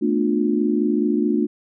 sine chord, B half-diminished seventh, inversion third, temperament just, 222.2 / 246.9 / 296.3 / 355.6 Hz, A3 / B3 / D4 / F4, +17 / 0 / +15 / +31 cents, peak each -21 / -26 / -21 / -23 dBFS, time 0.01-1.47 s, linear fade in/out 20 ms, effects none

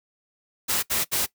white noise bursts, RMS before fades -24 dBFS, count 3, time 0.68-1.264 s, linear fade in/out 20 ms, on 150 ms, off 67 ms, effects noise-tail reverb RT60 0.1 s tail -19 dB re dry

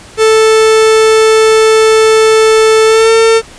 45% pulse tone with pitch glide, 440 to 450 Hz, A4 to A4, 0 to +39 cents, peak -4 dBFS, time 0.17-3.42 s, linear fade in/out 50 ms, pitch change +39 cents, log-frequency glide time 2.85-3.1 s, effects pink hiss -34 dBFS RMS until 3.58 s + resampled to 22050 Hz

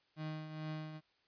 35% pulse tone with tremolo, 155.56 Hz, D#3, in tune, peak -37 dBFS, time 0.16-1.01 s, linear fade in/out 50 ms, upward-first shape triangle, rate 2.3 Hz, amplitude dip 60%, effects white hiss -74 dBFS RMS until 1.27 s + resampled to 11025 Hz

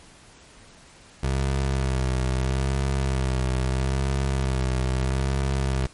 25% pulse tone with vibrato, 65.8 Hz, C2, 10 cents sharp, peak -18 dBFS, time 1.23-5.87 s, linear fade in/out 5 ms, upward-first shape sine, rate 0.77 Hz, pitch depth 48 cents each way, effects pink hiss -50 dBFS RMS until 5.93 s + MP3 48 kbps

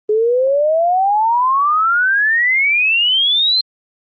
sine exponential sweep, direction up, 418.1 to 4186 Hz, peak -11 dBFS, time 0.09-3.61 s, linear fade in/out 5 ms, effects Opus 24 kbps

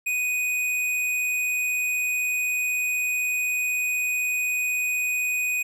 sine tone with tanh clipping, 2489 Hz, D#7, in tune, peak -24 dBFS, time 0.06-5.63 s, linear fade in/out 10 ms, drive 17 dB, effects none

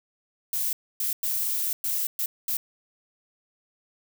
violet noise bursts at uneven times, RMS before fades -27 dBFS, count 6, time 0.53-0.73 / 1-1.13 / 1.23-1.73 / 1.84-2.07 / 2.19-2.26 / 2.48-2.57 s, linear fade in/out 2 ms, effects none

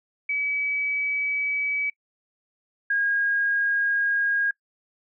sine tone pair in turn, 2284 / 1631 Hz, D7 / G#6, -49 / -32 cents, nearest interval tritone, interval 583 cents, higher first, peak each -23 / -20 dBFS, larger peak second, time 0.29-1.9 / 2.9-4.51 s, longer neither, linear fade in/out 5 ms, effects noise-tail reverb RT60 0.1 s tail -23 dB re dry

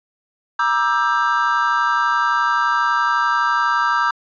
triangle chord, E half-diminished seventh, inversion second, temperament just, 949.3 / 1186.7 / 1318.5 / 1582.2 Hz, Bb5 / D6 / E6 / G6, +31 / +18 / 0 / +16 cents, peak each -19 dBFS, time 0.59-4.11 s, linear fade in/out 5 ms, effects resampled to 16000 Hz

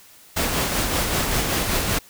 pink noise with tremolo, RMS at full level -21 dBFS, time 0.36-1.99 s, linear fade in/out 10 ms, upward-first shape sine, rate 5.2 Hz, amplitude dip 35%, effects white hiss -49 dBFS RMS until 2.09 s

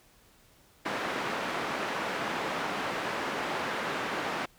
white band-pass noise, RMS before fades -33 dBFS, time 0.85-4.46 s, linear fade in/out 10 ms, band 190 to 1600 Hz, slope 12 dB/octave, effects pink hiss -61 dBFS RMS until 4.58 s

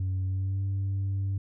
sine tone with pitch glide, 93.9 to 97.55 Hz, F#2 to G2, +26 to -8 cents, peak -24 dBFS, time 0-1.38 s, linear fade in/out 5 ms, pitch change +66 cents, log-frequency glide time 0.25-0.62 s, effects tanh soft clip ceiling -25 dBFS

